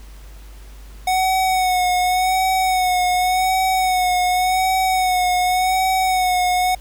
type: tone with vibrato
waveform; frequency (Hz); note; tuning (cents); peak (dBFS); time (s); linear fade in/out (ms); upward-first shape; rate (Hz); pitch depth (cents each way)
square; 740; F#5; 0; -16; 1.07-6.75; 5; sine; 0.88; 35
effects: added 50 Hz sine -36 dBFS peak until 6.8 s + pink hiss -48 dBFS RMS until 6.8 s